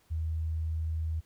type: tone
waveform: sine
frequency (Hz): 80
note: D#2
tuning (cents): +49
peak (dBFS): -29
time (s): 0.1-1.21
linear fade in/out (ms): 20
effects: pink hiss -67 dBFS RMS until 1.25 s